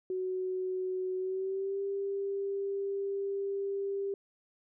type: tone with pitch glide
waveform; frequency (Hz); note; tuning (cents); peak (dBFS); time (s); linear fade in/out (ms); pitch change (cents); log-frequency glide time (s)
sine; 371.5 to 395.9; F#4 to G4; +7 to +17; -31; 0.1-4.14; 2; +110; 1.17-1.81
effects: none